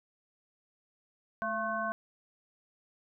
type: harmonic tone with a mistuned harmonic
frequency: 216.9 Hz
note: A3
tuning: 25 cents flat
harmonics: 1 / 3 / 5 / 7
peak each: -41 / -35 / -35 / -36 dBFS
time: 1.42-1.92 s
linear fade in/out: 0 ms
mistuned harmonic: 3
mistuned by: +71 cents
effects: none